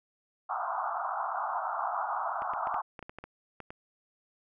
pink band-pass noise, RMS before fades -33 dBFS, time 0.49-2.82 s, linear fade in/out 10 ms, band 670 to 1400 Hz, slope 96 dB/octave
clicks, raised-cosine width 0.5 ms, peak -27 dBFS, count 11, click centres 2.421 / 2.536 / 2.672 / 2.743 / 2.992 / 3.027 / 3.095 / 3.186 / 3.24 / 3.603 / 3.705 s
effects none

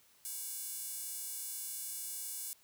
square tone with high-pass filter, 319.1 Hz, D#4, 44 cents sharp, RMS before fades -42 dBFS, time 0.25-2.53 s, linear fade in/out 0 ms, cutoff 9300 Hz, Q 1.3, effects white hiss -66 dBFS RMS until 2.63 s

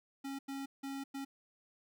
square tone bursts at uneven times, 273.9 Hz, C#4, 21 cents flat, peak -40 dBFS, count 4, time 0.24-0.39 / 0.48-0.66 / 0.83-1.04 / 1.14-1.25 s, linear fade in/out 10 ms, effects none

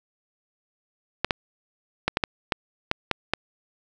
clicks, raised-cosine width 0.3 ms, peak -5 dBFS, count 9, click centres 1.246 / 1.308 / 2.08 / 2.171 / 2.238 / 2.522 / 2.914 / 3.113 / 3.336 s, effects none

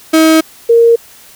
35% pulse / sine tone pair in turn, 318.9 / 464.7 Hz, D#4 / A#4, +43 / -5 cents, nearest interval perfect fifth, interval 652 cents, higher second, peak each -3 dBFS, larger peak neither, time 0.13-0.41 / 0.69-0.96 s, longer first, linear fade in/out 10 ms, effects white hiss -39 dBFS RMS until 1.35 s

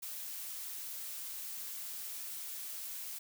blue noise, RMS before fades -43 dBFS, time 0.02-3.19 s, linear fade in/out 10 ms, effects none

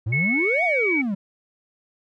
triangle exponential two-way sweep, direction up then down, 100.5 to 740 to 186.5 Hz, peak -20 dBFS, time 0.06-1.15 s, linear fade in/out 10 ms, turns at 0.64 s
sine tone with pitch glide, 2197 to 2267 Hz, C#7 to C#7, -16 to +38 cents, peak -20 dBFS, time 0.12-1.02 s, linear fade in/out 10 ms, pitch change +54 cents, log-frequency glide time 0.32-0.87 s
effects none

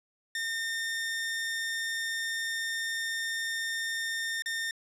sawtooth tone with dropouts, 1818 Hz, A#6, 44 cents flat, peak -27 dBFS, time 0.35-4.71 s, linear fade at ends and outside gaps 2 ms, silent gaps 4.422-4.459 s, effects low-pass 11000 Hz 12 dB/octave

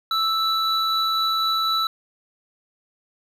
triangle tone pair together, 1316 / 3944 Hz, E6 / B7, -3 / -3 cents, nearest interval octave + perfect fifth, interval 1900 cents, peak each -20 / -21 dBFS, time 0.11-1.87 s, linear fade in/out 2 ms, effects none

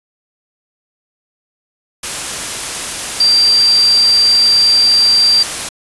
sine tone in noise, 4709 Hz, D8, 4 cents sharp, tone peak -7 dBFS, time 3.2-5.43 s, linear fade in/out 5 ms, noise white, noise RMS -21 dBFS, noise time 2.03-5.69 s, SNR +11 dB, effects resampled to 24000 Hz

